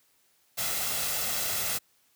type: noise with comb filter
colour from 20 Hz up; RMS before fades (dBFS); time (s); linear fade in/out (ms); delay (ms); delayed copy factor
white; -30; 0.57-1.79; 20; 1.5; +0.5
effects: white hiss -67 dBFS RMS until 2.15 s + high-pass 60 Hz 12 dB/octave